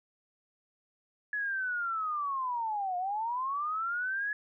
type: linear two-way sweep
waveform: sine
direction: down then up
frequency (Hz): 1704 to 706 to 1704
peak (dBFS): -30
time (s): 1.33-4.33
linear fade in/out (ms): 2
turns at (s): 2.97
effects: none